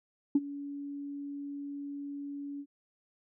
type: tone with ADSR envelope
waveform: sine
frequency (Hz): 283.9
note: C#4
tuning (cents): +41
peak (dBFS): -18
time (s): 0.35-2.66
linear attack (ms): 5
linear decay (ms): 38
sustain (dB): -19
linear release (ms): 61
effects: tanh soft clip ceiling -15 dBFS